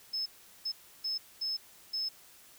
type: tone bursts at uneven times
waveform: sine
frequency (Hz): 5210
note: E8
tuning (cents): -21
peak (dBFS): -31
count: 5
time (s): 0.13-0.26 / 0.65-0.72 / 1.04-1.18 / 1.41-1.57 / 1.93-2.09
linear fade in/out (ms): 10
effects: white hiss -57 dBFS RMS until 2.58 s